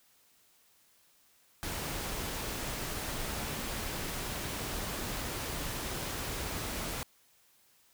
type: noise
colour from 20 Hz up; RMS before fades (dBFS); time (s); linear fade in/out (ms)
pink; -37; 1.63-7.03; 0
effects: white hiss -66 dBFS RMS until 7.93 s